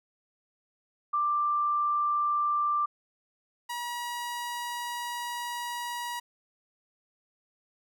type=tone pair in turn; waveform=sine / sawtooth; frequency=1181 / 960.4 Hz; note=D6 / B5; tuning=+9 / -49 cents; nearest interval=major third; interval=358 cents; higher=first; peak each=-24 / -29 dBFS; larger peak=first; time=1.13-2.86 / 3.69-6.2 s; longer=second; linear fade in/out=10 ms; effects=none